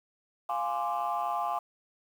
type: chord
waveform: sine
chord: D half-diminished seventh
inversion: first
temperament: equal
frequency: 698.5 / 830.6 / 1046.5 / 1174.7 Hz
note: F5 / Ab5 / C6 / D6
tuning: 0 / 0 / 0 / 0 cents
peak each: -32 / -32 / -34 / -34 dBFS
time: 0.49-1.59 s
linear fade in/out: 5 ms
effects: tanh soft clip ceiling -22 dBFS + 9-bit